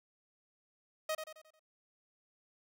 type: tone with echo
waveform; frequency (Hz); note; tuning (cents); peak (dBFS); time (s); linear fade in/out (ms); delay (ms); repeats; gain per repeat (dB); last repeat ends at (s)
sawtooth; 627; D#5; +13; -29; 1.09-1.15; 5; 89; 5; -7; 1.595
effects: none